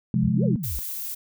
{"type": "chord", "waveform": "sine", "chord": "F minor", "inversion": "second", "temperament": "just", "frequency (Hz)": [130.96, 174.61, 209.5], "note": ["C3", "F3", "Ab3"], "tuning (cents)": [2, 0, 15], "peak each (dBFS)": -23, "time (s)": [0.14, 0.56], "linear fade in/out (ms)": 2}
{"type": "exponential two-way sweep", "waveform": "sine", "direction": "up then down", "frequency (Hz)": [49.67, 593, 49.67], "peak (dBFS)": -28, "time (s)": [0.23, 0.79], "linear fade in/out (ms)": 0, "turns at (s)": 0.44}
{"type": "noise", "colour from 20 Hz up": "violet", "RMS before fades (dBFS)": -32, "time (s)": [0.63, 1.15], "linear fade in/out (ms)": 10}
{"effects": []}